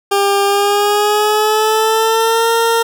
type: tone with pitch glide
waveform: 20% pulse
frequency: 400 to 459.5 Hz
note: G4 to A#4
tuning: +35 to -25 cents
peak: -6 dBFS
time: 0.11-2.83 s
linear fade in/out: 10 ms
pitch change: +240 cents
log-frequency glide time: 0.45-2.49 s
effects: none